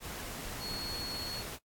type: tone in noise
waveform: sine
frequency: 4342 Hz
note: C#8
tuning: 37 cents flat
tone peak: -38 dBFS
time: 0.59-1.44 s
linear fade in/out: 50 ms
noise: pink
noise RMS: -42 dBFS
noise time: 0-1.59 s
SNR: +1 dB
effects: noise-tail reverb RT60 0.1 s tail -20 dB re dry + AAC 64 kbps